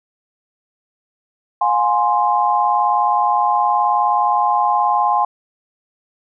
sine chord, F minor, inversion none, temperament equal with one note detuned, 711.5 / 830.6 / 1046.5 Hz, F5 / Ab5 / C6, +32 / 0 / 0 cents, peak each -20 / -16 / -17 dBFS, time 1.61-5.25 s, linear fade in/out 5 ms, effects none

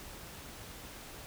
silence, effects pink hiss -48 dBFS RMS until 1.26 s

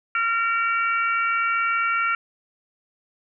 harmonic tone, 458.7 Hz, A#4, 28 cents flat, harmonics 3 / 4 / 5 / 6, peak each -21 / -32 / -26 / -32 dBFS, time 0.15-2.15 s, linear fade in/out 2 ms, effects none

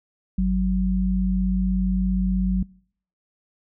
sine tone pair together, 50.11 / 186.9 Hz, G1 / F#3, +39 / +18 cents, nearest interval octave + major seventh, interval 2279 cents, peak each -22 / -20 dBFS, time 0.38-2.63 s, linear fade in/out 5 ms, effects noise-tail reverb RT60 0.6 s tail -25 dB re dry

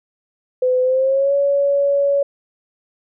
sine tone with pitch glide, 507 to 562.6 Hz, B4 to C#5, +45 to +26 cents, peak -13 dBFS, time 0.62-2.23 s, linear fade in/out 5 ms, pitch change +181 cents, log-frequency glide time 0.82-1.34 s, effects none

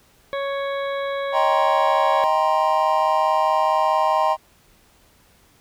harmonic tone, 555 Hz, C#5, 2 cents sharp, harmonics 1 / 2 / 3 / 4 / 6 / 7, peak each -24 / -30 / -34 / -36 / -40 / -41 dBFS, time 0.33-2.24 s, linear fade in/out 0 ms
triangle chord, C minor seventh, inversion first, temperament just, 627.9 / 784.9 / 941.9 / 1046.5 Hz, Eb5 / G5 / Bb5 / C6, +16 / +2 / +18 / 0 cents, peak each -20 dBFS, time 1.32-4.37 s, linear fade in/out 50 ms
effects pink hiss -56 dBFS RMS until 5.6 s

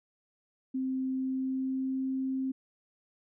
sine tone with pitch glide, 261.6 to 264 Hz, C4 to C4, 0 to +16 cents, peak -29 dBFS, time 0.74-2.52 s, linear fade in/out 10 ms, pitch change +16 cents, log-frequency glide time 1.08-2.05 s, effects none

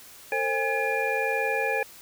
sine tone cluster, 450.8 / 532 / 815 / 1702 / 2407 Hz, A4 / C5 / G#5 / G#6 / D7, +42 / +29 / -33 / +42 / +42 cents, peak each -30 dBFS, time 0.32-1.83 s, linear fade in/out 2 ms, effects white hiss -48 dBFS RMS until 2.01 s

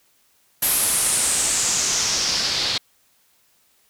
white noise with low-pass filter sweep, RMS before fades -21 dBFS, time 0.62-2.78 s, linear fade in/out 5 ms, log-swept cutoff 12000 to 4200 Hz, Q 3.7, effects white hiss -61 dBFS RMS until 3.89 s

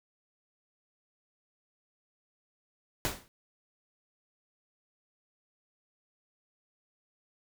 pink noise with exponential decay, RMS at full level -28 dBFS, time 3.05-3.28 s, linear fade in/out 0 ms, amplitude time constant 50 ms, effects none

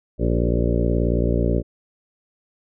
harmonic tone with a mistuned harmonic, 58.5 Hz, A#1, 7 cents sharp, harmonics 1 / 2 / 3 / 4 / 5 / 6 / 7 / 8 / 9 / 10, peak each -21 / -24 / -26 / -27 / -28 / -29 / -29 / -30 / -31 / -31 dBFS, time 0.18-1.63 s, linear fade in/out 50 ms, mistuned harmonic 6, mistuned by +42 cents, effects none

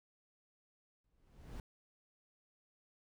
brown noise with exponential growth, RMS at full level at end -43 dBFS, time 1.04-1.6 s, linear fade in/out 2 ms, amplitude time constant 120 ms, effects none

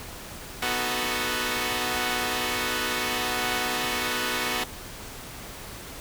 5% pulse chord, B dominant seventh, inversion none, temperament equal, 246.9 / 311.1 / 370 / 440 Hz, B3 / D#4 / F#4 / A4, 0 / 0 / 0 / 0 cents, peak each -18 / -23 / -19 / -21 dBFS, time 0.62-4.64 s, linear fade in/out 5 ms, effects pink hiss -40 dBFS RMS until 6 s

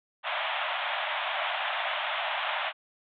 pink band-pass noise, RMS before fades -31 dBFS, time 0.23-2.73 s, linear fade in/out 50 ms, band 600 to 3600 Hz, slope 96 dB/octave, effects none

